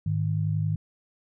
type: tone pair together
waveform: sine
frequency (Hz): 103.83 / 155.03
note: G#2 / D#3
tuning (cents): 0 / -6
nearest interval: perfect fifth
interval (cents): 694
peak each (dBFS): -26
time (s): 0.06-0.76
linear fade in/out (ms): 5
effects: none